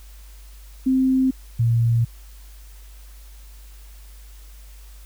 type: tone pair in turn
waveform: sine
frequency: 261.6 / 116.53 Hz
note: C4 / A#2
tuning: 0 / 0 cents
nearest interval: octave + major second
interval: 1400 cents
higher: first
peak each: -15 dBFS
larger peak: neither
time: 0.86-1.31 / 1.59-2.05 s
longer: second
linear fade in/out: 10 ms
effects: added 50 Hz sine -40 dBFS peak until 5.05 s + white hiss -52 dBFS RMS until 5.05 s